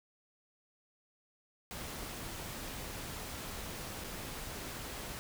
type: noise with dropouts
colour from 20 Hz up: pink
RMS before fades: -43 dBFS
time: 1.71-5.19 s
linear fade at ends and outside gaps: 0 ms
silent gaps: 4.039-4.044 s
effects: none